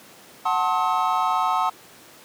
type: chord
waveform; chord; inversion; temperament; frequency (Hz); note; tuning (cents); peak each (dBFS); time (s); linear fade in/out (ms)
triangle; F# diminished seventh; none; just; 740 / 888 / 1065.6 / 1278.7; F#5 / A5 / C6 / Eb6; 0 / +16 / +31 / +47; -23; 0.45-1.7; 10
effects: pink hiss -47 dBFS RMS until 2.24 s + high-pass 200 Hz 12 dB/octave